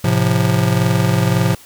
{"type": "chord", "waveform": "square", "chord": "F major", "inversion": "first", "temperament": "just", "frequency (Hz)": [109.13, 130.96, 174.61], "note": ["A2", "C3", "F3"], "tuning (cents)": [-14, 2, 0], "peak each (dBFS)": -18, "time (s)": [0.04, 1.55], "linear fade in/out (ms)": 5, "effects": ["white hiss -43 dBFS RMS until 1.65 s"]}